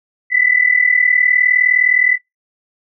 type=tone pair together; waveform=sine; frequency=1975.5 / 2015 Hz; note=B6 / B6; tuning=0 / +34 cents; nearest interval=unison; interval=34 cents; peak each=-13 dBFS; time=0.3-2.18 s; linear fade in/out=50 ms; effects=noise-tail reverb RT60 0.2 s tail -24 dB re dry